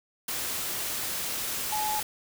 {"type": "tone in noise", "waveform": "sine", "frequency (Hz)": 852, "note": "G#5", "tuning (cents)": 44, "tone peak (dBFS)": -28, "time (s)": [1.72, 2], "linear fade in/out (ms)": 5, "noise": "white", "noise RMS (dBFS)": -32, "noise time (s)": [0.28, 2.03], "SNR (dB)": 1, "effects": []}